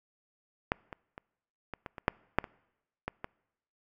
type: clicks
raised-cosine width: 0.5 ms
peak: -11 / -25 / -28 / -23 / -24 / -26 / -8 / -8 / -25 / -18 / -21 dBFS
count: 11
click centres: 0.719 / 0.928 / 1.179 / 1.737 / 1.862 / 1.982 / 2.081 / 2.386 / 2.442 / 3.08 / 3.244 s
effects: noise-tail reverb RT60 0.9 s tail -26 dB re dry